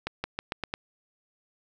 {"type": "accelerating click train", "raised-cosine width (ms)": 0.3, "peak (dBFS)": -14, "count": 6, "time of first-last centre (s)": [0.07, 0.739], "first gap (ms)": 170, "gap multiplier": 0.88, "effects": []}